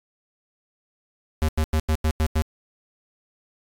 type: tone bursts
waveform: square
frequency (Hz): 78.2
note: D#2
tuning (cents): +9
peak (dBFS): -19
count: 7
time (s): 1.42-2.42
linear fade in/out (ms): 0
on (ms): 64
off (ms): 92
effects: AAC 64 kbps